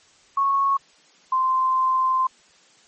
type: tone pair in turn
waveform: sine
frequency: 1102 / 1040.5 Hz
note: C#6 / C6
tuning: -11 / -10 cents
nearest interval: minor second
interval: 99 cents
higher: first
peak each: -17 dBFS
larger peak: neither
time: 0.37-0.77 / 1.32-2.27 s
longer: second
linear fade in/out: 5 ms
effects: white hiss -55 dBFS RMS until 2.87 s + MP3 32 kbps